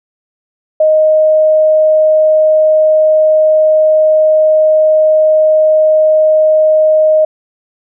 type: tone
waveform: sine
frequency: 622.3 Hz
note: D#5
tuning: in tune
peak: -5 dBFS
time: 0.8-7.25 s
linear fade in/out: 5 ms
effects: none